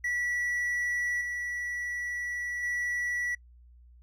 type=tone with level steps; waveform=triangle; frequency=1948 Hz; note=B6; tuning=24 cents flat; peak=-26 / -30 / -27 dBFS; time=0.04-3.35 s; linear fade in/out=5 ms; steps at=1.21 / 2.63 s; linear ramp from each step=2 ms; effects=noise-tail reverb RT60 0.1 s tail -26 dB re dry + added 60 Hz sine -52 dBFS peak until 4.02 s